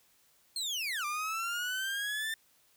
30% pulse linear two-way sweep, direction down then up, 4280 to 1177 to 1796 Hz, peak -30 dBFS, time 0.56-2.34 s, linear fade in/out 2 ms, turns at 1.05 s, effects white hiss -67 dBFS RMS until 2.76 s

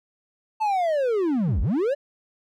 triangle linear two-way sweep, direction down then up, 890 to 43.65 to 596 Hz, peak -18 dBFS, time 0.6-1.95 s, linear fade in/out 20 ms, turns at 1.61 s
sine tone with exponential decay, 198.8 Hz, G3, 25 cents sharp, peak -26 dBFS, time 1.48-1.87 s, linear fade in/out 2 ms, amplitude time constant 83 ms
effects none

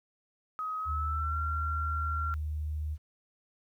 sine tone with pitch glide, 1264 to 1370.5 Hz, D#6 to F6, +27 to -33 cents, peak -32 dBFS, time 0.59-2.34 s, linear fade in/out 0 ms, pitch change +140 cents, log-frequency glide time 0.78-1.38 s
sine tone, 76.2 Hz, D#2, 36 cents flat, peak -31 dBFS, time 0.85-2.98 s, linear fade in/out 50 ms
effects 11-bit

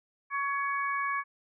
harmonic tone, 560 Hz, C#5, 18 cents sharp, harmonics 2 / 3 / 4, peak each -30 / -34 / -36 dBFS, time 0.3-1.24 s, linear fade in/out 50 ms, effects none

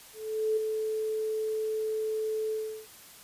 sine tone with ADSR envelope, 435.2 Hz, A4, 19 cents flat, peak -23 dBFS, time 0.13-2.87 s, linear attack 440 ms, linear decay 7 ms, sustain -5 dB, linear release 350 ms, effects white hiss -51 dBFS RMS until 3.23 s + resampled to 32000 Hz

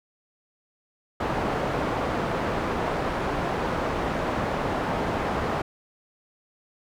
white low-pass noise, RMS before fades -27 dBFS, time 1.2-5.62 s, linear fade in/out 5 ms, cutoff 930 Hz, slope 12 dB/octave, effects none

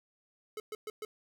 square tone bursts, 429.9 Hz, A4, 40 cents flat, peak -38 dBFS, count 4, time 0.57-1.05 s, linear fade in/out 2 ms, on 30 ms, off 120 ms, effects none

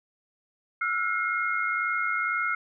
sine tone cluster, 1333 / 1435 / 2142 Hz, E6 / F6 / C7, +19 / +47 / +40 cents, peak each -29 dBFS, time 0.81-2.55 s, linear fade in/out 5 ms, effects none

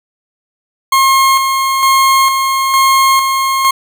40% pulse tone with tremolo, 1074 Hz, C6, 45 cents sharp, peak -6 dBFS, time 0.92-3.71 s, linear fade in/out 5 ms, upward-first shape square, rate 1.1 Hz, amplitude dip 40%, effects none

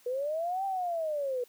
sine linear two-way sweep, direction up then down, 480 to 790 to 480 Hz, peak -29 dBFS, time 0.06-1.44 s, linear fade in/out 5 ms, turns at 0.65 s, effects white hiss -61 dBFS RMS until 1.48 s + high-pass 200 Hz 12 dB/octave

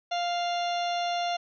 harmonic tone, 698.5 Hz, F5, in tune, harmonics 1 / 2 / 3 / 4 / 5 / 6 / 8 / 9, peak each -27 / -40 / -42 / -38 / -39 / -41 / -46 / -51 dBFS, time 0.11-1.37 s, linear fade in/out 10 ms, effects none

